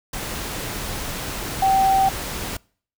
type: tone in noise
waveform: sine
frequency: 773 Hz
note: G5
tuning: 24 cents flat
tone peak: -14 dBFS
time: 1.62-2.09 s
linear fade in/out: 5 ms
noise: pink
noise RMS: -29 dBFS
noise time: 0.13-2.57 s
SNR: +12 dB
effects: noise-tail reverb RT60 0.5 s tail -26 dB re dry